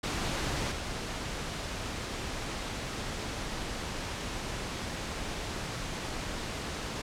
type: noise with level steps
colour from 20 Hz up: pink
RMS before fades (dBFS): -32 / -36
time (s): 0.03-7.02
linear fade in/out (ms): 10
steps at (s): 0.71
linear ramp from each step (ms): 10
effects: low-pass 7000 Hz 12 dB/octave